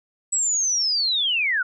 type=linear sweep; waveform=sine; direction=down; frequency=7902 to 1396 Hz; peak=-19 dBFS; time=0.32-1.63 s; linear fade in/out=10 ms; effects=none